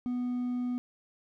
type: tone with hard clipping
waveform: triangle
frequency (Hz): 246.9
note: B3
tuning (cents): 0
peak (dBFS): -30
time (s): 0.06-0.78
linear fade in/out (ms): 0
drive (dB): 5
effects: none